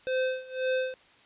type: tone with tremolo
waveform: square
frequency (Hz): 516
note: C5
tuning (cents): -24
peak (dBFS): -25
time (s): 0.07-0.94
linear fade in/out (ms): 0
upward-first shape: sine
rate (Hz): 1.9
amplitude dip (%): 90
effects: white hiss -58 dBFS RMS until 1.25 s + resampled to 8000 Hz